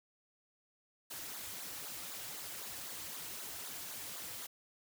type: noise with flanger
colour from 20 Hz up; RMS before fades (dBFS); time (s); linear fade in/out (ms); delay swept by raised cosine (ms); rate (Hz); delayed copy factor
white; -45; 1.1-4.47; 10; 0.35 to 5.15; 3.9; -0.85
effects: none